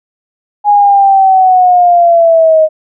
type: linear sweep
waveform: sine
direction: down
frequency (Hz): 830.6 to 622.3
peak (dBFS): -3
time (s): 0.64-2.69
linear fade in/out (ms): 50
effects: none